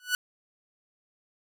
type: tone with exponential growth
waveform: sawtooth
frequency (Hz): 1480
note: F#6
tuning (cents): 0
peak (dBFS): -17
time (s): 0-0.15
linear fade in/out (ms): 1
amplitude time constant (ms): 32
effects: none